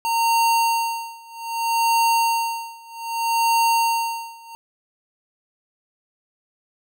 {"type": "tone with tremolo", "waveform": "square", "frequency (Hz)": 920, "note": "A#5", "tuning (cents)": -23, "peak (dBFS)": -16, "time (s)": [0.05, 4.55], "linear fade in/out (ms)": 0, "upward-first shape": "sine", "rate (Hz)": 0.63, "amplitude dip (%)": 95, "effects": []}